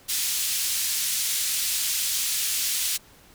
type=band-pass noise; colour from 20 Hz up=white; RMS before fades=-26 dBFS; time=0.08-2.98 s; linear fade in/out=20 ms; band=2900 to 12000 Hz; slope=12 dB/octave; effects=pink hiss -53 dBFS RMS until 3.34 s